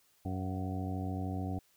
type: harmonic tone with a mistuned harmonic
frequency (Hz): 93.4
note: F#2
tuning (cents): +17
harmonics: 1 / 2 / 3 / 4 / 5 / 6 / 7 / 8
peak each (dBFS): -36 / -40 / -40 / -50 / -50 / -54 / -49 / -45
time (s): 0.25-1.59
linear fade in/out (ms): 5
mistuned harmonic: 7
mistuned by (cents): +62
effects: white hiss -69 dBFS RMS until 1.76 s